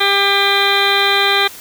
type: harmonic tone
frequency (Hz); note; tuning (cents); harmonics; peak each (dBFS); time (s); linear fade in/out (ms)
398.7; G4; +29; 1 / 2 / 3 / 4 / 5 / 6 / 8 / 9 / 10; -20 / -20 / -20 / -20 / -20 / -20 / -20 / -20 / -20; 0-1.48; 10
effects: white hiss -35 dBFS RMS until 1.6 s